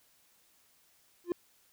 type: tone with exponential growth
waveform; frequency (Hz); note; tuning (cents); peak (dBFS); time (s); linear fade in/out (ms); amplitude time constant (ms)
triangle; 349.2; F4; 0; -22; 1.24-1.32; 1; 17
effects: white hiss -67 dBFS RMS until 1.72 s